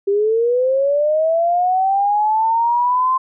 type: linear sweep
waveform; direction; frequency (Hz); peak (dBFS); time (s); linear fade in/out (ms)
sine; up; 392 to 1046.5; -13; 0.07-3.18; 10
effects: none